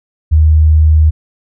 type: tone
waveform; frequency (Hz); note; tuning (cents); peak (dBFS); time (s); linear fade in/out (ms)
sine; 77.78; D#2; 0; -4; 0.31-1.11; 20
effects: none